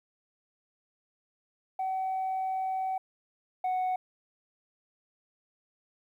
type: tone pair in turn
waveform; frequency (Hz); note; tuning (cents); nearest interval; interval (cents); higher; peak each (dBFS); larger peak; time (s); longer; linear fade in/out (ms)
sine; 758 / 740.3; F#5 / F#5; +42 / +1; unison; 41; first; -27 / -24; second; 1.79-2.98 / 3.64-3.96; first; 5
effects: tanh soft clip ceiling -26 dBFS + 11-bit